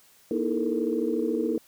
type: tone cluster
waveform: sine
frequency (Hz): 238.2 / 309.3 / 328.6 / 430.4 / 464.2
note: A#3 / D#4 / E4 / A4 / A#4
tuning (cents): +38 / -10 / -5 / -38 / -7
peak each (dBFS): -30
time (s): 0.31-1.58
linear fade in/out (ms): 2
effects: tanh soft clip ceiling -12 dBFS + white hiss -58 dBFS RMS until 1.67 s